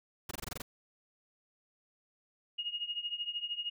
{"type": "noise bursts", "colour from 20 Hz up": "pink", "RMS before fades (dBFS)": -39, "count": 8, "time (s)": [0.29, 0.62], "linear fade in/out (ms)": 5, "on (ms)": 22, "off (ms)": 22}
{"type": "tone with tremolo", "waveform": "sine", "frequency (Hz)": 2866, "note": "F7", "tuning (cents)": 44, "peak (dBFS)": -31, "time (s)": [2.58, 3.7], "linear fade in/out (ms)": 10, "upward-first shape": "triangle", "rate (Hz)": 13, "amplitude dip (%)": 90}
{"effects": []}